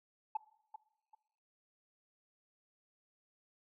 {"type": "tone with echo", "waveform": "sine", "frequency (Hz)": 864, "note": "A5", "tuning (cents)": -32, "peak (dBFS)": -31, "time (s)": [0.35, 0.37], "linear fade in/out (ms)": 5, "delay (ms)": 390, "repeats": 2, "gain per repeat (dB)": -12, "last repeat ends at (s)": 1.15, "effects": ["noise-tail reverb RT60 0.8 s tail -19 dB re dry", "tanh soft clip ceiling -28 dBFS"]}